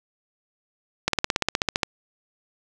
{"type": "slowing click train", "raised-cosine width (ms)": 0.2, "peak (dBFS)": -3, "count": 13, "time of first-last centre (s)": [1.08, 1.832], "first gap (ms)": 53, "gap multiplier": 1.03, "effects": []}